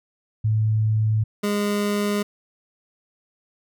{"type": "tone pair in turn", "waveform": ["sine", "25% pulse"], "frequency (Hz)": [108.9, 205.6], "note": ["A2", "G#3"], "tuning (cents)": [-17, -17], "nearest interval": "major seventh", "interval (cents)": 1100, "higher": "second", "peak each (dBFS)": -17, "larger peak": "neither", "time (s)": [[0.44, 1.24], [1.43, 2.23]], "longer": "neither", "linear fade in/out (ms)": 10, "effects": []}